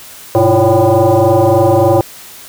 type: tone with frequency modulation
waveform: sine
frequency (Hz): 100.3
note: G2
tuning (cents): +40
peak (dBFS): -6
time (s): 0.35-2.01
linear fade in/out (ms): 0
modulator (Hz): 224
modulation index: 3.2
effects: white hiss -34 dBFS RMS until 2.48 s